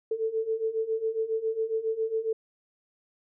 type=beating tone pair; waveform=sine; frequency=440 / 447.3 Hz; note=A4 / A4; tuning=0 / +28 cents; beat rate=7.3 Hz; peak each=-31 / -28 dBFS; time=0.11-2.33 s; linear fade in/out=5 ms; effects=none